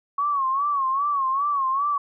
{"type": "tone with vibrato", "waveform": "sine", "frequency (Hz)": 1108.7, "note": "C#6", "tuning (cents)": 0, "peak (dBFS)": -20, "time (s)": [0.18, 1.98], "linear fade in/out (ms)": 5, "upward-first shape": "sine", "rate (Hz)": 2.5, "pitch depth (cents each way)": 100, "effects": []}